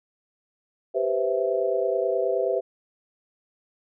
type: chord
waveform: sine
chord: C major seventh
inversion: second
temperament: equal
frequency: 392 / 493.9 / 523.3 / 659.3 Hz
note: G4 / B4 / C5 / E5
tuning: 0 / 0 / 0 / 0 cents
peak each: -27 dBFS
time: 0.94-2.61 s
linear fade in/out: 20 ms
effects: none